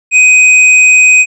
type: tone with hard clipping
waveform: sine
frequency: 2506 Hz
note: D#7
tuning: 12 cents sharp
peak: -4 dBFS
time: 0.11-1.26 s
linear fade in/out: 50 ms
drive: 10 dB
effects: resampled to 24000 Hz